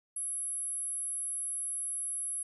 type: tone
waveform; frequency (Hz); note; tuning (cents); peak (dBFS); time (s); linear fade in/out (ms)
sine; 10880; F9; -46; -33; 0.16-2.43; 5
effects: none